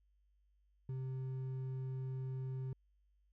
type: tone with hard clipping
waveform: triangle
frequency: 130.81 Hz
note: C3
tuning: in tune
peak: -40 dBFS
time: 0.89-2.73 s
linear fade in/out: 2 ms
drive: 8 dB
effects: added 50 Hz sine -70 dBFS peak until 3.32 s